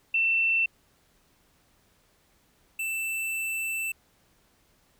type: tone pair in turn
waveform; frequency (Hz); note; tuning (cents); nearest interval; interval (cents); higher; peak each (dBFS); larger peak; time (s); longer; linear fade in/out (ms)
sine / square; 2684 / 2661; E7 / E7; +31 / +16; unison; 15; first; -21 / -29; first; 0.14-0.66 / 2.79-3.92; second; 5
effects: pink hiss -65 dBFS RMS until 4.99 s